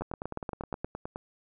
two click trains, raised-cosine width 1 ms, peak -19 / -22 dBFS, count 8 / 12, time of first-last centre 0.02-0.845 / 0.01-1.159 s, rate 8.48 / 9.57 Hz, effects none

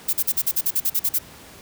violet noise bursts, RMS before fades -20 dBFS, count 12, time 0.08-1.188 s, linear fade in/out 10 ms, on 52 ms, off 44 ms, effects pink hiss -44 dBFS RMS until 1.61 s + high-pass 60 Hz 12 dB/octave

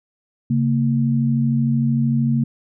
sine tone pair together, 136.64 / 229.8 Hz, C#3 / A#3, -25 / -25 cents, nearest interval major sixth, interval 900 cents, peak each -18 dBFS, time 0.5-2.44 s, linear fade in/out 5 ms, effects none

